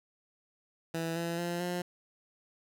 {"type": "tone with pitch steps", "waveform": "15% pulse", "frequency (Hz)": [164.81, 168.86, 173, 177.25], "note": ["E3", "E3", "F3", "F3"], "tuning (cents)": [0, 42, -16, 26], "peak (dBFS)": -26, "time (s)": [0.94, 1.82], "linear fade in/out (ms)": 5, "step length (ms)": 220, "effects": []}